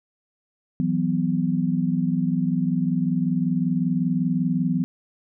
sine chord, E suspended second, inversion none, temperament equal with one note detuned, 164.81 / 185 / 250.2 Hz, E3 / F#3 / B3, 0 / 0 / +23 cents, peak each -24 dBFS, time 0.8-4.84 s, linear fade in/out 0 ms, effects none

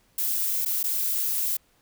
violet noise with dropouts, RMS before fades -26 dBFS, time 0.18-1.57 s, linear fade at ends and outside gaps 5 ms, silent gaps 0.651-0.658 / 0.831-0.839 s, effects pink hiss -64 dBFS RMS until 1.81 s

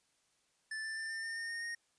square tone with pitch steps, 1756 / 1770.3 / 1784.6 / 1799.1 / 1813.7 / 1828.5 / 1843.3 / 1858.3 Hz, A6 / A6 / A6 / A6 / A#6 / A#6 / A#6 / A#6, -4 / +10 / +24 / +38 / -48 / -34 / -20 / -6 cents, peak -39 dBFS, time 0.71-1.75 s, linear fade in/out 5 ms, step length 130 ms, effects white hiss -75 dBFS RMS until 1.98 s + resampled to 22050 Hz

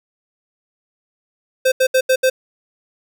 square tone bursts at uneven times, 519 Hz, C5, 14 cents flat, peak -12 dBFS, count 5, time 1.65-1.72 / 1.8-1.87 / 1.94-2.01 / 2.09-2.16 / 2.23-2.3 s, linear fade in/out 10 ms, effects none

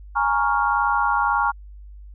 sine chord, Bb minor seventh, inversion third, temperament equal, 830.6 / 932.3 / 1108.7 / 1396.9 Hz, Ab5 / Bb5 / Db6 / F6, 0 / 0 / 0 / 0 cents, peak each -23 dBFS, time 0.15-1.52 s, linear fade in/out 20 ms, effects added 50 Hz sine -38 dBFS peak until 2.14 s

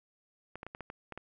clicks, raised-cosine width 0.5 ms, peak -27 dBFS, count 8, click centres 0.556 / 0.631 / 0.666 / 0.749 / 0.807 / 0.901 / 1.123 / 1.176 s, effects none

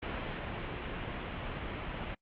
pink low-pass noise, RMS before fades -39 dBFS, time 0.02-2.15 s, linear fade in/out 10 ms, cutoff 3200 Hz, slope 48 dB/octave, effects noise-tail reverb RT60 0.1 s tail -26 dB re dry + Opus 48 kbps

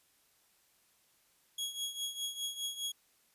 sawtooth tone with tremolo, 3322 Hz, G#7, in tune, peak -30 dBFS, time 1.58-2.92 s, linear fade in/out 5 ms, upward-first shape triangle, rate 4.9 Hz, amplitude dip 80%, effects white hiss -70 dBFS RMS until 3.34 s + resampled to 32000 Hz

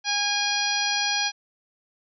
harmonic tone with a mistuned harmonic, 818 Hz, G#5, 26 cents flat, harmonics 1 / 2 / 3 / 4 / 5 / 6 / 7, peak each -30 / -30 / -30 / -30 / -30 / -30 / -30 dBFS, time 0.04-1.32 s, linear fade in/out 50 ms, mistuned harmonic 5, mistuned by +35 cents, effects none

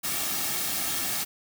white noise with comb filter, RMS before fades -29 dBFS, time 0.03-1.25 s, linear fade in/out 20 ms, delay 2 ms, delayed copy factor -0.55, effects none

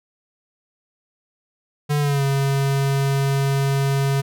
square tone with pitch glide, 146.83 to 137.79 Hz, D3 to C#3, 0 to -10 cents, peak -18 dBFS, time 1.89-4.22 s, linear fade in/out 20 ms, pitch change -110 cents, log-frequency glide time 1.99-2.23 s, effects none

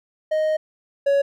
triangle tone pair in turn, 622.3 / 559.6 Hz, D#5 / C#5, 0 / +16 cents, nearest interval major second, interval 184 cents, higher first, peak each -16 / -13 dBFS, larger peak second, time 0.31-0.57 / 1.06-1.22 s, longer first, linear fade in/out 10 ms, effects none

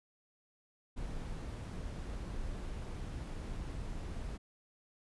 brown noise, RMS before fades -41 dBFS, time 0.96-4.38 s, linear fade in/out 20 ms, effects resampled to 24000 Hz

